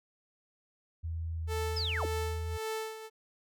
sine tone with vibrato, 81.6 Hz, E2, 17 cents flat, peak -33 dBFS, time 1.03-2.58 s, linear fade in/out 20 ms, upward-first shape square, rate 1.4 Hz, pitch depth 11 cents each way
sawtooth tone with tremolo, 440 Hz, A4, in tune, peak -29 dBFS, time 1.47-3.1 s, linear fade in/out 50 ms, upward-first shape sine, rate 1.8 Hz, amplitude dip 70%
sine linear sweep, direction down, 5340 to 179 Hz, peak -32 dBFS, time 1.76-2.06 s, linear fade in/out 10 ms
effects none

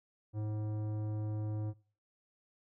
sine tone with tanh clipping, 106.8 Hz, G#2, 49 cents sharp, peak -36 dBFS, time 0.33-1.74 s, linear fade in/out 50 ms, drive 14 dB, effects noise-tail reverb RT60 0.4 s tail -21 dB re dry

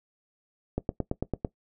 click train, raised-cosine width 2 ms, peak -14 dBFS, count 7, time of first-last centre 0.78-1.448 s, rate 8.98 Hz, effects noise-tail reverb RT60 0.1 s tail -18 dB re dry

